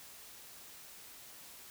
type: silence
effects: white hiss -53 dBFS RMS until 1.7 s